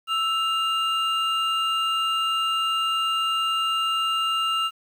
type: tone pair together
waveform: triangle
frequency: 1318.5 / 2809 Hz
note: E6 / F7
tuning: 0 / +9 cents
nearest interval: octave + minor second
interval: 1309 cents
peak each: -22 / -23 dBFS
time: 0.07-4.71 s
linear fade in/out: 50 ms
effects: 9-bit